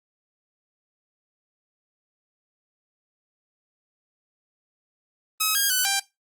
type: tone with pitch steps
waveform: 5% pulse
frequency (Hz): 1277 / 1623 / 1502 / 790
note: D#6 / G#6 / F#6 / G5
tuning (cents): +45 / -40 / +26 / +13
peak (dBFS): -9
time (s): 5.4-6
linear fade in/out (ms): 10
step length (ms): 150
effects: noise-tail reverb RT60 0.2 s tail -19 dB re dry + Opus 32 kbps